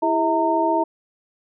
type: tone cluster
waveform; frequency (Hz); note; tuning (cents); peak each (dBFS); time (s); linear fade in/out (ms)
sine; 330.6 / 405.3 / 647 / 917; E4 / G#4 / E5 / A#5; +5 / -42 / -32 / -29; -22 / -29 / -22 / -20; 0.02-0.84; 10
effects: none